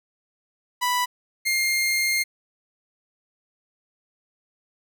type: tone pair in turn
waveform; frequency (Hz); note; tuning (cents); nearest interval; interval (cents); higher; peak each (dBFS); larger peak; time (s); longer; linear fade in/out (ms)
sawtooth; 987.8 / 2119; B5 / C7; 0 / +21; octave + minor second; 1321; second; -17; neither; 0.81-1.06 / 1.45-2.24; second; 20
effects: none